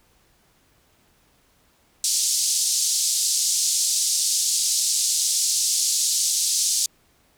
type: band-pass noise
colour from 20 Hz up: white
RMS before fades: -22 dBFS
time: 2.04-6.86 s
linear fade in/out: 2 ms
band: 4500 to 8600 Hz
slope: 24 dB/octave
effects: pink hiss -61 dBFS RMS until 7.37 s